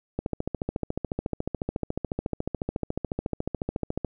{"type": "click train", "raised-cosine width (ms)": 2, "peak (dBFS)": -14, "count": 55, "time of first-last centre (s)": [0.19, 4.047], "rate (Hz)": 14, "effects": []}